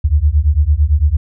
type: beating tone pair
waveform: sine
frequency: 70.1 / 79 Hz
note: C#2 / D#2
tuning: +20 / +27 cents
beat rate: 8.9 Hz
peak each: -12 dBFS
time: 0.04-1.17 s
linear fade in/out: 10 ms
effects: none